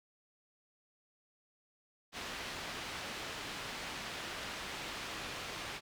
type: low-pass noise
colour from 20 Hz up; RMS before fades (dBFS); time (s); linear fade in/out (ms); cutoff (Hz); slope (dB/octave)
white; -43; 2.12-5.81; 50; 3400; 12
effects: none